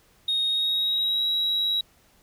sine tone with pitch glide, 3729 to 3867 Hz, A#7 to B7, 0 to -37 cents, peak -20 dBFS, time 0.28-1.81 s, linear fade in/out 5 ms, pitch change +63 cents, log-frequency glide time 0.47-1.26 s, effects tanh soft clip ceiling -19 dBFS + pink hiss -60 dBFS RMS until 2.22 s

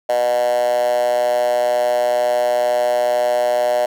10% pulse tone with high-pass filter, 122.1 Hz, B2, 19 cents flat, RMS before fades -17 dBFS, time 0.09-3.86 s, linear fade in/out 5 ms, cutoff 640 Hz, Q 9.6, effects none

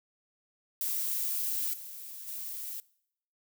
violet noise with level steps, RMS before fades -32 / -44 / -39 dBFS, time 0.81-2.8 s, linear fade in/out 0 ms, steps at 1.73 / 2.27 s, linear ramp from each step 10 ms, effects noise-tail reverb RT60 0.7 s tail -22 dB re dry

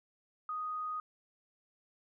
sine tone, 1244.5 Hz, D#6, in tune, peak -35 dBFS, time 0.49-1 s, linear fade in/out 2 ms, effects none

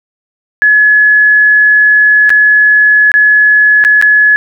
sine tone with dropouts, 1700 Hz, G#6, 40 cents sharp, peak -3 dBFS, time 0.62-4.36 s, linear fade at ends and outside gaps 0 ms, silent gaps 2.294-2.303 / 3.117-3.14 / 3.84-3.849 / 4.014-4.024 s, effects none

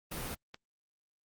pink noise, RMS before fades -39 dBFS, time 0.11-0.35 s, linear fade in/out 10 ms
clicks, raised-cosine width 0.2 ms, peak -29 / -27 dBFS, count 2, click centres 0.27 / 0.544 s
effects Opus 32 kbps

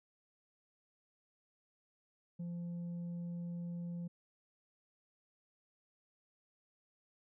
sine tone with tanh clipping, 172.7 Hz, F3, 19 cents flat, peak -40 dBFS, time 2.39-4.08 s, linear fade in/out 10 ms, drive 3 dB, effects none

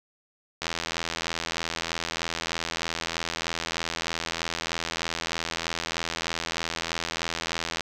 click train, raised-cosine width 0.2 ms, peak -11 dBFS, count 599, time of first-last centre 0.62-7.808 s, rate 83.2 Hz, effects none

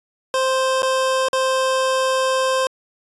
25% pulse tone with dropouts, 523.3 Hz, C5, in tune, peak -13 dBFS, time 0.34-2.67 s, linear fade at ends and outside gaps 1 ms, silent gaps 0.821-0.83 / 1.285-1.331 s, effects resampled to 24000 Hz

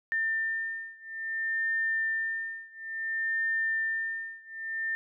sine beating tone pair, 1800 / 1800.58 Hz, A6 / A6, +39 / +39 cents, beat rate 0.58 Hz, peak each -31 / -32 dBFS, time 0.12-4.95 s, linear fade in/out 0 ms, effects none

